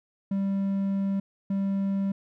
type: tone pair in turn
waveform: triangle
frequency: 196.1 / 196.1 Hz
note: G3 / G3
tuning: +1 / +1 cents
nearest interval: unison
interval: 0 cents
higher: neither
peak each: -22 dBFS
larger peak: neither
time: 0.31-1.2 / 1.5-2.12 s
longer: first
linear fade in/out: 5 ms
effects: none